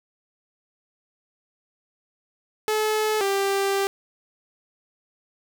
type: tone pair in turn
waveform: sawtooth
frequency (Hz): 430.5 / 393.8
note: A4 / G4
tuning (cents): -38 / +8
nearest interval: major second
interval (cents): 154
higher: first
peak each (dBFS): -17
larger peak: neither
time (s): 2.68-3.21 / 3.21-3.87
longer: second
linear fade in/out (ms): 0
effects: none